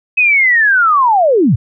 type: linear sweep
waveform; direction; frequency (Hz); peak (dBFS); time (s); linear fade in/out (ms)
sine; down; 2565 to 87.31; -7; 0.17-1.56; 10
effects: none